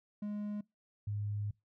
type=tone pair in turn; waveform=triangle / sine; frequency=207.7 / 103.52 Hz; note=G#3 / G#2; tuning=0 / -5 cents; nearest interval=octave; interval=1205 cents; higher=first; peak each=-34 / -34 dBFS; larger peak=neither; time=0.22-0.61 / 1.07-1.51 s; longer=second; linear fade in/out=5 ms; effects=noise-tail reverb RT60 0.2 s tail -23 dB re dry